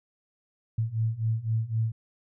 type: beating tone pair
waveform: sine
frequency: 110 / 113.9 Hz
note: A2 / A#2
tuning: 0 / -40 cents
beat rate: 3.9 Hz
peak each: -29 / -27 dBFS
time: 0.78-1.92 s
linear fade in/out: 5 ms
effects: none